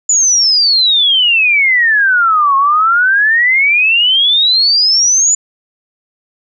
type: exponential two-way sweep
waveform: sine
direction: down then up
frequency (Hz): 7040 to 1079 to 7040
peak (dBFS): -7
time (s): 0.09-5.35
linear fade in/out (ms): 5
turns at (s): 2.56
effects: none